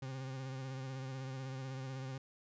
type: tone with vibrato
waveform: 40% pulse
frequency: 132.2 Hz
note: C3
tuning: 18 cents sharp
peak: -40 dBFS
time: 0.02-2.18 s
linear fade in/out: 5 ms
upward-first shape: sine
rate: 16 Hz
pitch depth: 38 cents each way
effects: resampled to 16000 Hz